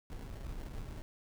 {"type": "noise with sample-and-hold", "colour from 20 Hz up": "brown", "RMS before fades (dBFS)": -43, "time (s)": [0.1, 1.02], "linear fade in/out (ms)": 0, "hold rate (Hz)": 1225, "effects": []}